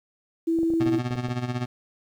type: tone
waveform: sine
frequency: 329.6 Hz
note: E4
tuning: in tune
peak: -20 dBFS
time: 0.47-0.99 s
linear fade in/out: 10 ms
type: clicks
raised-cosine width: 2 ms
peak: -24 dBFS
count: 8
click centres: 0.588 / 0.632 / 0.703 / 0.737 / 0.862 / 1.109 / 1.156 / 1.286 s
type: tone with tremolo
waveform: 25% pulse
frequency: 123.47 Hz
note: B2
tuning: in tune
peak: -20 dBFS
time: 0.8-1.66 s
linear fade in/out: 5 ms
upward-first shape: sine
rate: 16 Hz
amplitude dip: 70%
effects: low-pass 5000 Hz 12 dB/octave + 9-bit